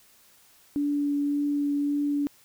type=tone with vibrato; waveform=sine; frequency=288.1 Hz; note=D4; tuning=33 cents flat; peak=-23 dBFS; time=0.76-2.27 s; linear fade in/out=0 ms; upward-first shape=triangle; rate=1.8 Hz; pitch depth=10 cents each way; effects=white hiss -58 dBFS RMS until 2.44 s